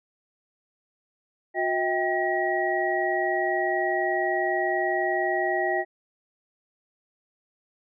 sine tone cluster, 362.3 / 642 / 786 / 1905 Hz, F#4 / E5 / G5 / A#6, -36 / -46 / +4 / +37 cents, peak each -28 dBFS, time 1.54-5.85 s, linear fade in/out 50 ms, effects none

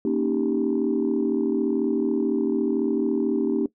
sine chord, Eb dominant seventh, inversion second, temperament equal, 233.1 / 277.2 / 311.1 / 392 Hz, Bb3 / Db4 / Eb4 / G4, 0 / 0 / 0 / 0 cents, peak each -25 dBFS, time 0.05-3.66 s, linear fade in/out 2 ms, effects noise-tail reverb RT60 0.1 s tail -19 dB re dry + tanh soft clip ceiling -13 dBFS

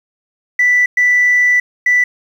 sine tone bursts at uneven times, 1975.5 Hz, B6, in tune, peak -7 dBFS, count 3, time 0.59-0.86 / 0.97-1.6 / 1.86-2.04 s, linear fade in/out 5 ms, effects tanh soft clip ceiling -5 dBFS + 7-bit

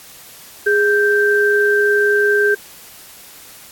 sine tone pair together, 413.4 / 1567 Hz, G#4 / G6, -8 / -1 cents, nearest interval octave + major seventh, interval 2307 cents, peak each -14 dBFS, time 0.66-2.55 s, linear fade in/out 10 ms, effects white hiss -40 dBFS RMS until 3.71 s + AAC 64 kbps

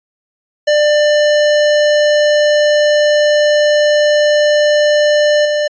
square tone with level steps, 595 Hz, D5, 22 cents sharp, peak -9 / -13 dBFS, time 0.67-5.68 s, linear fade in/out 10 ms, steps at 5.45 s, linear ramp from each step 5 ms, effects resampled to 16000 Hz

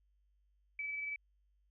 sine tone with amplitude modulation, 2300 Hz, D7, 37 cents flat, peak -36 dBFS, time 0.79-1.16 s, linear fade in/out 2 ms, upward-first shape sine, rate 21.4 Hz, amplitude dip 30%, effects added 50 Hz sine -70 dBFS peak until 1.7 s

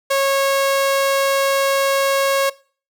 sawtooth tone, 548 Hz, C#5, 20 cents flat, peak -11 dBFS, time 0.1-2.5 s, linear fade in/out 10 ms, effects noise-tail reverb RT60 0.4 s tail -21 dB re dry

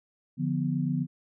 sine chord, B diminished, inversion first, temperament equal, 146.83 / 174.61 / 246.9 Hz, D3 / F3 / B3, 0 / 0 / 0 cents, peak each -29 / -30 / -30 dBFS, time 0.37-1.07 s, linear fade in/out 50 ms, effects none

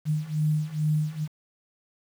sine beating tone pair, 151.6 / 153.9 Hz, D#3 / D#3, -45 / -19 cents, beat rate 2.3 Hz, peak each -27 / -25 dBFS, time 0.05-1.28 s, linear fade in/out 50 ms, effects 8-bit

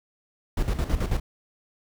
brown noise with tremolo, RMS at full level -23 dBFS, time 0.57-1.2 s, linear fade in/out 5 ms, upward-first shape square, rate 9.2 Hz, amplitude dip 65%, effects none

